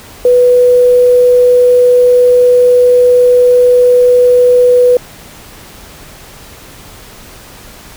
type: tone with quantisation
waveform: sine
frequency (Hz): 493.9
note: B4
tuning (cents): 0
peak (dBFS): -3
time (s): 0.25-4.97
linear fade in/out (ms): 2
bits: 5
effects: pink hiss -34 dBFS RMS until 7.96 s